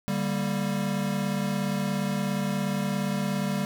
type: chord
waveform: square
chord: G minor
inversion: second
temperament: equal with one note detuned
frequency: 145.4 / 196 / 233.1 Hz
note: D3 / G3 / Bb3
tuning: -17 / 0 / 0 cents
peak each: -33 / -28 / -34 dBFS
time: 0.08-3.65 s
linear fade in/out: 0 ms
effects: none